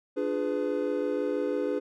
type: chord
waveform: triangle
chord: D diminished seventh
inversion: none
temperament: equal with one note detuned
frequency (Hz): 293.7 / 349.2 / 415.3 / 501.4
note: D4 / F4 / Ab4 / Cb5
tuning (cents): 0 / 0 / 0 / +26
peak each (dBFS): -30 / -34 / -29 / -29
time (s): 0.16-1.8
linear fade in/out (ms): 20
effects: none